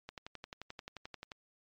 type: click train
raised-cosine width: 0.2 ms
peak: -26 dBFS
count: 15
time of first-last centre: 0.09-1.318 s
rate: 11.4 Hz
effects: low-pass 5000 Hz 12 dB/octave + MP3 64 kbps